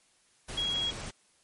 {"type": "tone in noise", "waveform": "sine", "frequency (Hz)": 3300, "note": "G#7", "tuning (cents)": -12, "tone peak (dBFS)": -28, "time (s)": [0.57, 0.91], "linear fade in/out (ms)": 10, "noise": "pink", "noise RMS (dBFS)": -40, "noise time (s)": [0.48, 1.11], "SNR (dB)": 9, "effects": ["white hiss -66 dBFS RMS until 1.43 s", "MP3 48 kbps"]}